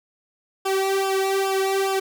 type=tone with flanger; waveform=sawtooth; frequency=387.1 Hz; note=G4; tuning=22 cents flat; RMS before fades=-22 dBFS; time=0.65-2 s; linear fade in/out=10 ms; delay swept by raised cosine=0.48 to 1.98 ms; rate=2.4 Hz; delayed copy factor=-0.95; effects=none